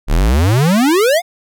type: exponential sweep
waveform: square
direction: up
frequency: 32.77 to 740 Hz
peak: -10 dBFS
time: 0.07-1.22 s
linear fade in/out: 50 ms
effects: none